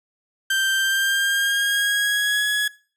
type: tone with pitch glide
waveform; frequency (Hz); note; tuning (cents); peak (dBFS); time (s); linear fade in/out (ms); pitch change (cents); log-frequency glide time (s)
30% pulse; 1568 to 1680.5; G6 to G#6; 0 to +20; -16; 0.5-2.68; 5; +120; 0.76-2.45
effects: noise-tail reverb RT60 0.4 s tail -20 dB re dry + resampled to 32000 Hz